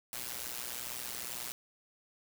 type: noise with amplitude modulation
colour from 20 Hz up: white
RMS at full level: -37 dBFS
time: 0.13-1.52 s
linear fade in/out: 0 ms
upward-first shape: sine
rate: 122 Hz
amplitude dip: 85%
effects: none